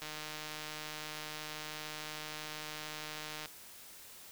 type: click train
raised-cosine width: 0.2 ms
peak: -25 dBFS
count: 527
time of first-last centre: 0.02-3.458 s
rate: 153 Hz
effects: white hiss -53 dBFS RMS until 4.31 s